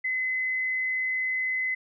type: tone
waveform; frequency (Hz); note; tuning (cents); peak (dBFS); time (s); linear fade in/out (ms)
sine; 2034; C7; -50; -25; 0.04-1.75; 10
effects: none